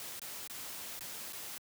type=noise with dropouts; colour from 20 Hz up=white; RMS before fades=-44 dBFS; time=0-1.58 s; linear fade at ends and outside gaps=1 ms; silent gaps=0.195-0.217 / 0.475-0.498 / 0.993-1.008 / 1.325-1.331 s; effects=high-pass 80 Hz 12 dB/octave